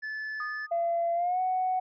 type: tone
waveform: triangle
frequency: 1736 Hz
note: A6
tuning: 24 cents flat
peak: -31 dBFS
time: 0.02-0.67 s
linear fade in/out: 20 ms
type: tone with exponential decay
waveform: sine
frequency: 1232 Hz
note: D#6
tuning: 17 cents flat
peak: -32 dBFS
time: 0.4-1.09 s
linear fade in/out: 2 ms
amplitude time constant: 150 ms
type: tone with pitch glide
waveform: sine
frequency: 681 to 742.6 Hz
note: F5 to F#5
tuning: -44 to +6 cents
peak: -24 dBFS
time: 0.71-1.8 s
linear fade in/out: 10 ms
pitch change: +150 cents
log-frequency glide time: 1.14-1.4 s
effects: tanh soft clip ceiling -20 dBFS + resampled to 16000 Hz